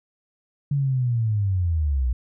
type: linear sweep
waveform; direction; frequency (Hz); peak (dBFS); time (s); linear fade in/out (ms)
sine; down; 144.5 to 58.27; -19; 0.71-2.13; 5
effects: none